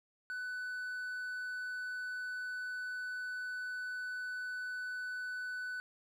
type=tone; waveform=triangle; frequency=1496 Hz; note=F#6; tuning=19 cents sharp; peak=-36 dBFS; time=0.3-5.8 s; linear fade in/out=0 ms; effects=none